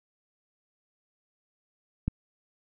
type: click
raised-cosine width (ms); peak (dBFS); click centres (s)
5; -14; 2.08
effects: none